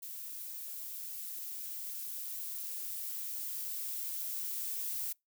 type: noise with level ramp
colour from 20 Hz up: violet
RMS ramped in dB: -44 to -37 dBFS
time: 0.02-5.13 s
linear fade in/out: 10 ms
effects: noise-tail reverb RT60 0.2 s tail -26 dB re dry